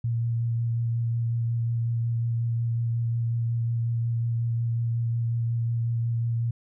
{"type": "tone with vibrato", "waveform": "sine", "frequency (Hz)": 116.54, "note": "A#2", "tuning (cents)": 0, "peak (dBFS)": -23, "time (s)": [0.04, 6.51], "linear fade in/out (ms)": 5, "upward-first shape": "sine", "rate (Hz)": 5.5, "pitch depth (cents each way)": 13, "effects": []}